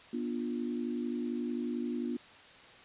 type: chord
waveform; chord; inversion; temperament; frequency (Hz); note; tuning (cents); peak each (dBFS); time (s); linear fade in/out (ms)
sine; B diminished; none; equal with one note detuned; 242.4 / 293.7 / 349.2; B3 / D4 / F4; -32 / 0 / 0; -34 / -39 / -39; 0.13-2.17; 5
effects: white hiss -54 dBFS RMS until 2.84 s + resampled to 8000 Hz